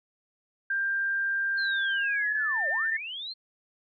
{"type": "tone with pitch glide", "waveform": "sine", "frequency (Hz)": [1589, 1793.9], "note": ["G6", "A6"], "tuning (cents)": [23, 33], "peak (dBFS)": -25, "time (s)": [0.7, 2.97], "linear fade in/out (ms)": 5, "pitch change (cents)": 210, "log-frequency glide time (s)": [1.94, 2.62]}
{"type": "linear two-way sweep", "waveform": "sine", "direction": "down then up", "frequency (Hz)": [4285, 523.3, 4285], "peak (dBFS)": -34, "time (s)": [1.57, 3.34], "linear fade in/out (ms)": 20, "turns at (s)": 2.69}
{"effects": []}